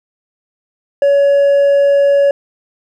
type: tone with hard clipping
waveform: sine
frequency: 563 Hz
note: C#5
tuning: 27 cents sharp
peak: -8 dBFS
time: 1.02-2.31 s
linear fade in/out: 2 ms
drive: 2 dB
effects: none